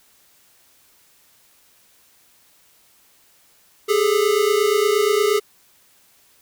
square tone pair together, 403 / 431.5 Hz, G4 / A4, +48 / -34 cents, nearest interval minor second, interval 118 cents, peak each -19 dBFS, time 3.88-5.4 s, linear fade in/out 20 ms, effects white hiss -56 dBFS RMS until 6.41 s

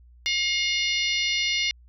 harmonic tone, 714 Hz, F5, 38 cents sharp, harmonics 3 / 4 / 5 / 6 / 7 / 8, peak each -26 / -28 / -30 / -32 / -33 / -34 dBFS, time 0.26-1.71 s, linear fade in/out 0 ms, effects added 60 Hz sine -49 dBFS peak until 1.88 s

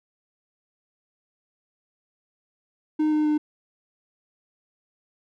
triangle tone with pitch steps, 307.4 / 304.6 / 301.8 Hz, D#4 / D#4 / D4, -21 / -37 / +47 cents, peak -17 dBFS, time 2.99-3.38 s, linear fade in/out 10 ms, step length 130 ms, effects none

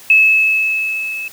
sine tone with level ramp, 2597 Hz, E7, 26 cents flat, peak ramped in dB -5 to -22 dBFS, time 0.1-1.28 s, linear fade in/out 2 ms, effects white hiss -39 dBFS RMS until 1.32 s + high-pass 60 Hz 12 dB/octave

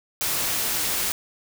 white noise, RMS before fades -25 dBFS, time 0.21-1.12 s, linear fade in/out 0 ms, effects none

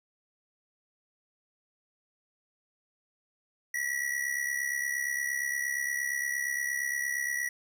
square tone with amplitude modulation, 1934 Hz, B6, 37 cents flat, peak -27 dBFS, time 3.74-7.49 s, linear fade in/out 5 ms, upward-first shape sine, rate 68.6 Hz, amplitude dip 70%, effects none

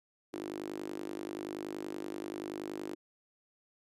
sawtooth tone with high-pass filter, 50.5 Hz, G#1, 48 cents flat, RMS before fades -41 dBFS, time 0.33-2.95 s, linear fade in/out 5 ms, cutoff 330 Hz, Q 5.4, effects resampled to 32000 Hz

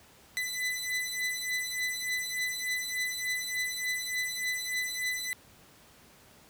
sawtooth beating tone pair, 2000 / 2003.4 Hz, B6 / B6, +21 / +24 cents, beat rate 3.4 Hz, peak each -30 / -31 dBFS, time 0.37-5.33 s, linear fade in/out 0 ms, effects pink hiss -57 dBFS RMS until 6.49 s + high-pass 60 Hz 12 dB/octave

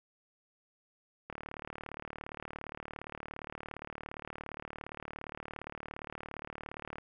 click train, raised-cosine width 0.5 ms, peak -26 dBFS, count 213, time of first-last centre 1.3-6.984 s, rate 37.3 Hz, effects none

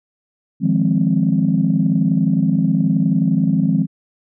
sine chord, F minor seventh, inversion third, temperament equal with one note detuned, 155.56 / 174.61 / 206.3 / 261.6 Hz, Eb3 / F3 / Ab3 / C4, 0 / 0 / -11 / 0 cents, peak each -19 / -17 / -18 / -19 dBFS, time 0.6-3.87 s, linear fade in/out 50 ms, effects tanh soft clip ceiling -4 dBFS

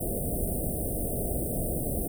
pink band-stop noise, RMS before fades -30 dBFS, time 0-2.08 s, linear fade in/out 10 ms, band 710 to 8600 Hz, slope 96 dB/octave, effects none

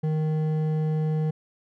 triangle tone with hard clipping, 155.56 Hz, D#3, in tune, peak -24 dBFS, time 0.03-1.31 s, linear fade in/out 10 ms, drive 12 dB, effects none

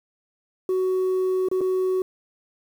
sine tone with dropouts, 372.8 Hz, F#4, 13 cents sharp, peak -17 dBFS, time 0.69-2.02 s, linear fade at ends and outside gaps 2 ms, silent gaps 1.486-1.514 / 1.608-1.613 s, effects tanh soft clip ceiling -19 dBFS + 8-bit

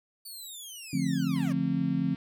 15% pulse linear sweep, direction down, 4548 to 517 Hz, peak -34 dBFS, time 0.25-1.53 s, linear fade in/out 10 ms
sine chord, D minor seventh, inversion none, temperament just, 146.83 / 176.2 / 220.2 / 264.3 Hz, D3 / F3 / A3 / C4, 0 / +16 / +2 / +18 cents, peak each -32 / -30 / -33 / -29 dBFS, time 0.93-2.15 s, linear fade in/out 5 ms
click train, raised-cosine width 0.3 ms, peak -37 dBFS, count 184, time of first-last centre 1.36-2.159 s, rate 229 Hz
effects none

